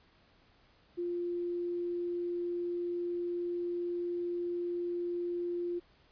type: tone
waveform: sine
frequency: 349.2 Hz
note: F4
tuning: in tune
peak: -32 dBFS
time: 0.97-5.8 s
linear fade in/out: 20 ms
effects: pink hiss -65 dBFS RMS until 6.11 s + resampled to 11025 Hz